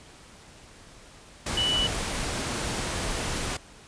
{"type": "tone in noise", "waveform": "sine", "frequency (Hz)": 2960, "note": "F#7", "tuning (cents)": 0, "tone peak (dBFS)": -23, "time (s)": [1.57, 1.87], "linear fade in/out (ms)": 5, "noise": "pink", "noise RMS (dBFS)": -30, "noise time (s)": [1.46, 3.57], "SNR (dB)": 4, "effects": ["pink hiss -50 dBFS RMS until 3.87 s", "resampled to 22050 Hz"]}